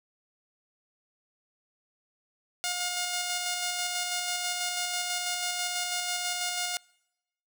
5% pulse tone with tremolo, 714 Hz, F5, 38 cents sharp, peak -17 dBFS, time 2.64-6.77 s, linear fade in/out 0 ms, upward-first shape square, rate 6.1 Hz, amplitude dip 25%, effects noise-tail reverb RT60 0.9 s tail -26 dB re dry

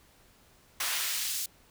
pink noise with high-pass filter sweep, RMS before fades -32 dBFS, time 0.8-1.46 s, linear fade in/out 5 ms, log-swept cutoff 1200 to 5400 Hz, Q 0.75, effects pink hiss -61 dBFS RMS until 1.7 s

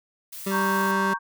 blue noise, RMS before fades -38 dBFS, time 0.32-0.92 s, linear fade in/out 10 ms
25% pulse tone, 194.8 Hz, G3, 11 cents flat, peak -21 dBFS, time 0.46-1.14 s, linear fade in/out 10 ms
sine chord, G diminished, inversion first, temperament equal, 932.3 / 1108.7 / 1568 Hz, Bb5 / Db6 / G6, 0 / 0 / 0 cents, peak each -27 dBFS, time 0.5-1.19 s, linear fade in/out 50 ms
effects none

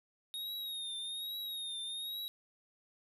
square tone with vibrato, 3729 Hz, A#7, in tune, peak -39 dBFS, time 0.34-2.28 s, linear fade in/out 0 ms, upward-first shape triangle, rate 1.2 Hz, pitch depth 75 cents each way, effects none

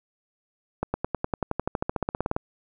accelerating click train, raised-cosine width 1 ms, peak -11 dBFS, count 21, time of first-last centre 0.83-2.364 s, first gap 110 ms, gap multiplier 0.96, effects none

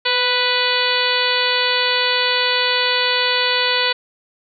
harmonic tone with a mistuned harmonic, 493.9 Hz, B4, in tune, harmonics 1 / 2 / 3 / 4 / 5 / 6 / 7 / 8 / 9, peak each -24 / -24 / -24 / -24 / -24 / -24 / -24 / -24 / -24 dBFS, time 0.05-3.93 s, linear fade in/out 10 ms, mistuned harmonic 1, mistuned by +22 cents, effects none

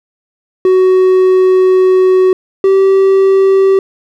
triangle tone pair in turn, 372.7 / 386.5 Hz, F#4 / G4, +13 / -24 cents, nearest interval minor second, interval 63 cents, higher second, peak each -3 dBFS, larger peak neither, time 0.65-2.33 / 2.64-3.79 s, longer first, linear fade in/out 2 ms, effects none

